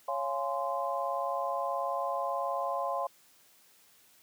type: chord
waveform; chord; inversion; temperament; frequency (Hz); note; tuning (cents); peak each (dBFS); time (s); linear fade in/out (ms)
sine; Db major seventh; none; just; 554.4 / 693 / 831.5 / 1039.4; Db5 / F5 / Ab5 / C6; 0 / -14 / +2 / -12; -35 / -35 / -38 / -34; 0.08-3.07; 5
effects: white hiss -62 dBFS RMS until 4.22 s + high-pass 100 Hz 12 dB/octave